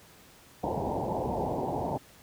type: low-pass noise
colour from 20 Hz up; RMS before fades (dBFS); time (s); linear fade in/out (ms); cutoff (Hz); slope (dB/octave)
white; -31; 0.63-1.98; 10; 940; 96
effects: pink hiss -55 dBFS RMS until 2.22 s + high-pass 60 Hz 12 dB/octave